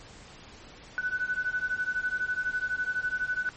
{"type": "beating tone pair", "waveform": "sine", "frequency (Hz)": [1487, 1499], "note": ["F#6", "F#6"], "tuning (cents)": [8, 22], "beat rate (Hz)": 12, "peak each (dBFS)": [-31, -30], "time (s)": [0.98, 3.49], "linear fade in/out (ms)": 0, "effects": ["pink hiss -49 dBFS RMS until 3.56 s", "MP3 32 kbps"]}